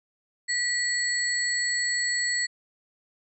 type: tone cluster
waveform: sine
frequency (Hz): 1948 / 4373 / 7810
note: B6 / C#8 / B8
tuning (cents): -24 / -24 / -20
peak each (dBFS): -26 / -30 / -30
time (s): 0.48-2.47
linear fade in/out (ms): 20
effects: none